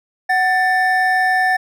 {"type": "tone pair together", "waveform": "triangle", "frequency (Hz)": [745, 1773.6], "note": ["F#5", "A6"], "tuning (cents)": [12, 13], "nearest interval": "octave + minor third", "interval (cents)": 1501, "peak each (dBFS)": [-14, -14], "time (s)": [0.29, 1.57], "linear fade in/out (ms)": 10, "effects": []}